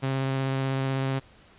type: tone with vibrato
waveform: sawtooth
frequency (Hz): 134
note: C3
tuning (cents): +42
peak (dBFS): -21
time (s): 0.02-1.2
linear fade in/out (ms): 20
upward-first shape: sine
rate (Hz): 16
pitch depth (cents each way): 13
effects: pink hiss -55 dBFS RMS until 1.58 s + resampled to 8000 Hz